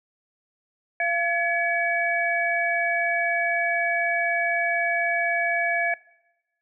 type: tone cluster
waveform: sine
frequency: 687 / 1698 / 2271 Hz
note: F5 / G#6 / C#7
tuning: -29 / +38 / +41 cents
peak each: -26 / -25 / -26 dBFS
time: 1-5.94 s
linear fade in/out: 2 ms
effects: noise-tail reverb RT60 1.0 s tail -21 dB re dry